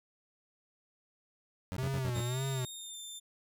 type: tone bursts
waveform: 25% pulse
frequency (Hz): 92.5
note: F#2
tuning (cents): 0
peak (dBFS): -32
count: 5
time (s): 1.72-2.205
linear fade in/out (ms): 0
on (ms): 45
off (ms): 65
type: tone with vibrato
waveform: square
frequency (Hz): 127.4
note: C3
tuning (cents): -46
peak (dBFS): -33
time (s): 1.78-2.65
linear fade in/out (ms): 2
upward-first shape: sine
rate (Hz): 1.8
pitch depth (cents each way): 110
type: tone with pitch glide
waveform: 20% pulse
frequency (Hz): 3690 to 3575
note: A#7 to A7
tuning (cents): -18 to +27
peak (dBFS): -37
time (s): 2.14-3.2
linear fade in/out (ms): 20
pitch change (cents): -55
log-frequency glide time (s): 2.72-2.98
effects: none